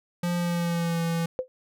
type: tone with pitch glide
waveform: square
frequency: 174.61 to 167.01 Hz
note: F3 to E3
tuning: 0 to +23 cents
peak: -25 dBFS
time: 0.23-1.26 s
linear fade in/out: 5 ms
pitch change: -77 cents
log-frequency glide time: 0.36-1.02 s
type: tone with exponential decay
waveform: sine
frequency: 512 Hz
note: C5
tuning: 38 cents flat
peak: -20 dBFS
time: 1.39-1.48 s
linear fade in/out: 0 ms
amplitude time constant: 19 ms
effects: none